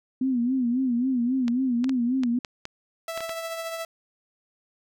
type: tone with vibrato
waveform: sine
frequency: 250 Hz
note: B3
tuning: 21 cents sharp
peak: -21 dBFS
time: 0.21-2.39 s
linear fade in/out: 5 ms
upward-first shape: sine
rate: 3.7 Hz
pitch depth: 110 cents each way
type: clicks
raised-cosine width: 0.2 ms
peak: -17 dBFS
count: 9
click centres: 1.481 / 1.843 / 1.894 / 2.235 / 2.448 / 2.654 / 3.176 / 3.206 / 3.294 s
type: tone with tremolo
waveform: sawtooth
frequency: 659.3 Hz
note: E5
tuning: in tune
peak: -25 dBFS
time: 3.08-3.85 s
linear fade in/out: 2 ms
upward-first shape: triangle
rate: 14 Hz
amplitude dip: 45%
effects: none